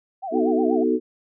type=tone with vibrato; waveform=sine; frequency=710 Hz; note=F5; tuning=28 cents sharp; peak=-27 dBFS; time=0.22-0.84 s; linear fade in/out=20 ms; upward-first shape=sine; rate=8.3 Hz; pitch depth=180 cents each way
type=chord; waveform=sine; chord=B dominant seventh; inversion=none; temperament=equal with one note detuned; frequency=246.9 / 311.1 / 373 / 440 Hz; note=B3 / D#4 / F#4 / A4; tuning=0 / 0 / +14 / 0 cents; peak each=-23 dBFS; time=0.31-1 s; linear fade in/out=50 ms
effects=none